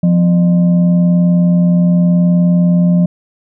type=tone with frequency modulation; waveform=sine; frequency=175.9 Hz; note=F3; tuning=13 cents sharp; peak=-7 dBFS; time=0.03-3.06 s; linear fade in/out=5 ms; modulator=431 Hz; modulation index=0.32; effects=none